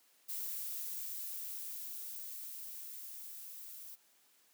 violet noise with level ramp, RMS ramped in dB -40 to -50 dBFS, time 0.28-3.96 s, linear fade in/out 20 ms, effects white hiss -69 dBFS RMS until 4.53 s + high-pass 200 Hz 12 dB/octave

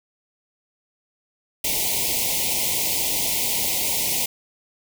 white band-stop noise, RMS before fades -23 dBFS, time 1.64-4.26 s, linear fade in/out 5 ms, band 990 to 2000 Hz, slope 96 dB/octave, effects none

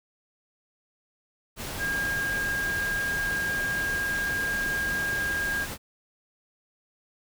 sine tone in noise, 1619 Hz, G#6, 45 cents flat, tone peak -26 dBFS, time 1.78-5.67 s, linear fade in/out 50 ms, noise pink, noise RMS -35 dBFS, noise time 1.56-5.78 s, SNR +6 dB, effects none

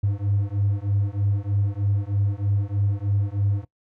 triangle beating tone pair, 99.2 / 102.4 Hz, G2 / G#2, +21 / -24 cents, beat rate 3.2 Hz, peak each -21 dBFS, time 0.03-3.65 s, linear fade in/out 10 ms, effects noise-tail reverb RT60 0.1 s tail -20 dB re dry + tanh soft clip ceiling -12 dBFS

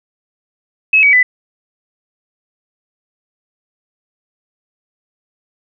sine tone with pitch steps, 2576 / 2269 / 1997.9 Hz, E7 / C#7 / B6, -41 / +40 / +19 cents, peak -6 dBFS, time 0.93-1.23 s, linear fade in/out 5 ms, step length 100 ms, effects none

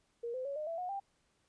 sine tone with pitch steps, 470.2 / 512.8 / 559.2 / 609.8 / 665 / 725.1 / 790.8 Hz, A#4 / C5 / C#5 / D#5 / E5 / F#5 / G5, +15 / -35 / +15 / -35 / +15 / -35 / +15 cents, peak -36 dBFS, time 0.23-1 s, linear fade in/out 10 ms, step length 110 ms, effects pink hiss -75 dBFS RMS until 1.48 s + resampled to 22050 Hz

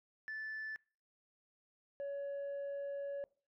sine tone pair in turn, 1751 / 562.1 Hz, A6 / C#5, -9 / +24 cents, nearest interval octave + minor sixth, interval 1967 cents, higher first, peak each -39 / -36 dBFS, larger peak second, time 0.28-0.76 / 2-3.24 s, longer second, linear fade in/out 0 ms, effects noise-tail reverb RT60 0.4 s tail -25 dB re dry + tanh soft clip ceiling -38 dBFS

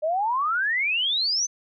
sine exponential sweep, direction up, 596 to 6250 Hz, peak -21 dBFS, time 0.02-1.47 s, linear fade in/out 20 ms, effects none

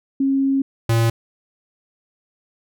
sine / square tone pair in turn, 271.6 / 114.79 Hz, C#4 / A#2, -35 / -26 cents, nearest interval octave + minor third, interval 1491 cents, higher first, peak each -15 dBFS, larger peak neither, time 0.2-0.62 / 0.89-1.1 s, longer first, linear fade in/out 5 ms, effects none

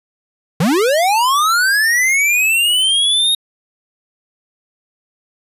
square linear sweep, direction up, 141.3 to 3757 Hz, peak -12 dBFS, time 0.6-3.35 s, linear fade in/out 5 ms, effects resampled to 32000 Hz

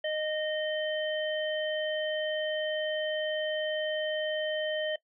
harmonic tone, 617 Hz, D#5, 15 cents flat, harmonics 1 / 3 / 5, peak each -30 / -37 / -36 dBFS, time 0.04-4.96 s, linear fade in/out 5 ms, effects noise-tail reverb RT60 0.1 s tail -20 dB re dry

